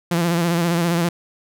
sawtooth tone with vibrato, 170.4 Hz, F3, 42 cents flat, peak -13 dBFS, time 0.11-1.09 s, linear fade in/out 5 ms, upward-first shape sine, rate 15 Hz, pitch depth 52 cents each way, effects none

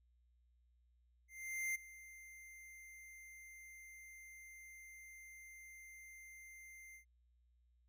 square tone with ADSR envelope, 2093 Hz, C7, in tune, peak -37 dBFS, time 1.28-7.05 s, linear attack 470 ms, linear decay 13 ms, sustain -18 dB, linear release 100 ms, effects added 60 Hz sine -70 dBFS peak until 7.88 s

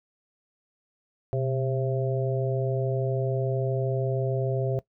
harmonic tone with a mistuned harmonic, 133.1 Hz, C3, 30 cents sharp, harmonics 1 / 3 / 4 / 5, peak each -26 / -31 / -32 / -33 dBFS, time 1.33-4.79 s, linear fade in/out 0 ms, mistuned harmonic 1, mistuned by -87 cents, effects noise-tail reverb RT60 0.1 s tail -19 dB re dry

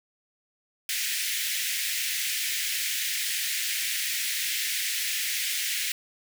pink high-pass noise, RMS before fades -29 dBFS, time 0.89-5.92 s, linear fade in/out 2 ms, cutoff 1800 Hz, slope 48 dB/octave, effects none

